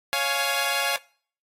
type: chord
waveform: 10% pulse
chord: Db major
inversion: none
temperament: equal with one note detuned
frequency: 554.4 / 698.5 / 836.9 Hz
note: Db5 / F5 / Ab5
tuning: 0 / 0 / +13 cents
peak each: -19 dBFS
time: 0.13-0.96 s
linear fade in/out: 0 ms
effects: noise-tail reverb RT60 0.5 s tail -23 dB re dry + AAC 48 kbps